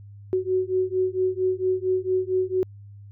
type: beating tone pair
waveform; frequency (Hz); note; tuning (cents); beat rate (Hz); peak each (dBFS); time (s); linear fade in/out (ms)
sine; 370 / 374.4; F#4 / F#4; 0 / +20; 4.4; -24 / -24; 0.33-2.63; 0
effects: added 101 Hz sine -41 dBFS peak until 3.11 s